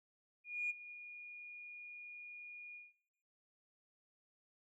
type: tone with ADSR envelope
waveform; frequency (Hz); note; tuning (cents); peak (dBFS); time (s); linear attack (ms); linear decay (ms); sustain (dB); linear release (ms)
sine; 2437; D#7; -37; -33; 0.44-2.94; 260; 20; -15; 190
effects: noise-tail reverb RT60 0.8 s tail -18 dB re dry + tanh soft clip ceiling -29 dBFS